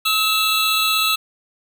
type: tone cluster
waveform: square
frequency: 1287 / 2663 / 3397 / 3897 / 4169 Hz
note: E6 / E7 / G#7 / B7 / C8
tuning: -42 / +17 / +38 / -24 / -7 cents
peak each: -22 / -22 / -26 / -22 / -28 dBFS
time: 0.05-1.16 s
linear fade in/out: 10 ms
effects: 8-bit